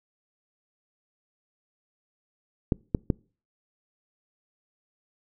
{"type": "clicks", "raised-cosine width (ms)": 3, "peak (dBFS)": -9, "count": 3, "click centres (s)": [2.722, 2.948, 3.102], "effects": ["noise-tail reverb RT60 0.4 s tail -26 dB re dry"]}